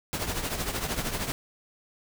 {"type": "noise with tremolo", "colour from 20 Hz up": "pink", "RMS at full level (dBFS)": -28, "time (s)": [0.13, 1.32], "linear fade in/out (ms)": 0, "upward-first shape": "triangle", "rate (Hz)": 13, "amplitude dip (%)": 70, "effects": []}